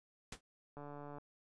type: noise with exponential decay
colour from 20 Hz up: pink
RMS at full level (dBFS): -40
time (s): 0.32-0.41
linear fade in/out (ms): 5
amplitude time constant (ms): 18
type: click train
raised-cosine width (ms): 1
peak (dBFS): -36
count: 61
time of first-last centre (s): 0.77-1.184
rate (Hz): 145
effects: resampled to 22050 Hz